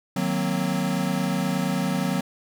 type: chord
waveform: square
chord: C half-diminished seventh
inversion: first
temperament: equal with one note detuned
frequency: 154.4 / 185 / 233.1 / 261.6 Hz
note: Eb3 / Gb3 / Bb3 / C4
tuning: -13 / 0 / 0 / 0 cents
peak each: -31 / -26 / -31 / -30 dBFS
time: 0.16-2.21 s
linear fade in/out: 5 ms
effects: none